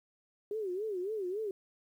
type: tone with vibrato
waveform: sine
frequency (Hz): 397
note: G4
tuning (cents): +22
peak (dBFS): -33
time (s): 0.51-1.51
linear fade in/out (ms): 2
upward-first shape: sine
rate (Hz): 3.6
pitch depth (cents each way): 190
effects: 11-bit